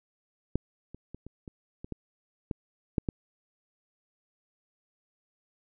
clicks, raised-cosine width 3 ms, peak -13 / -30 / -28 / -30 / -29 / -27 / -22 / -18 / -12 / -16 dBFS, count 10, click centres 0.556 / 0.946 / 1.146 / 1.266 / 1.478 / 1.845 / 1.923 / 2.512 / 2.982 / 3.088 s, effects none

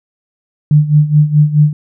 sine tone with tremolo, 149.9 Hz, D3, 36 cents sharp, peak -3 dBFS, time 0.71-1.73 s, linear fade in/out 2 ms, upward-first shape sine, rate 4.7 Hz, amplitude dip 80%, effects none

